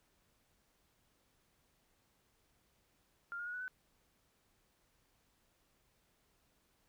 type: tone with pitch steps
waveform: sine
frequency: 1396.9 / 1423.8 / 1451.2 / 1479.1 / 1507.6 Hz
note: F6 / F6 / F#6 / F#6 / F#6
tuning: 0 / +33 / -34 / -1 / +32 cents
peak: -40 dBFS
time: 3.32-3.68 s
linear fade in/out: 0 ms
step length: 72 ms
effects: pink hiss -75 dBFS RMS until 6.88 s